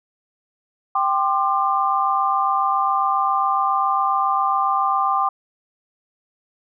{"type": "chord", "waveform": "sine", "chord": "G suspended fourth", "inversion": "none", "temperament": "equal with one note detuned", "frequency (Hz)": [784, 1046.5, 1193.8], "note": ["G5", "C6", "D6"], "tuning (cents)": [0, 0, 28], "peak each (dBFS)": [-21, -22, -20], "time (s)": [0.95, 5.29], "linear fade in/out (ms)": 5, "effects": []}